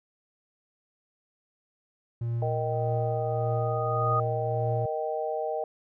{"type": "tone with tremolo", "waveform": "triangle", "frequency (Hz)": 117.2, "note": "A#2", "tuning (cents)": 10, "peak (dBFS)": -24, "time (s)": [2.21, 4.86], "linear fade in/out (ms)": 5, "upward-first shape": "triangle", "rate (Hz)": 1.7, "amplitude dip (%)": 45}
{"type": "chord", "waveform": "sine", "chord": "Eb major", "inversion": "second", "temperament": "just", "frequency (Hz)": [466.7, 622.3, 777.8], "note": ["Bb4", "Eb5", "G5"], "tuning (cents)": [2, 0, -14], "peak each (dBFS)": [-32, -31, -33], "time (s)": [2.42, 5.64], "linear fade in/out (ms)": 2}
{"type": "tone with exponential growth", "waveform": "sine", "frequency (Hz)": 1240, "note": "D#6", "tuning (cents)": -6, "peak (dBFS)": -23, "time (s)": [2.72, 4.2], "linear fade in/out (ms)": 5, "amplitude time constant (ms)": 320}
{"effects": []}